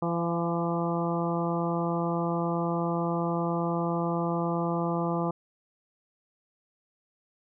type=harmonic tone with a mistuned harmonic; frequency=169.5 Hz; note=E3; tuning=49 cents sharp; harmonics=1 / 2 / 3 / 4 / 5 / 6 / 7; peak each=-29 / -32 / -34 / -35 / -36 / -37 / -37 dBFS; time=0.02-5.31 s; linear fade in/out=5 ms; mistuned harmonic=4; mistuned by=+19 cents; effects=none